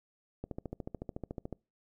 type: click train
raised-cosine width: 2 ms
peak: -25 dBFS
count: 16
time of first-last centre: 0.44-1.527 s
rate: 13.8 Hz
effects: noise-tail reverb RT60 0.3 s tail -26 dB re dry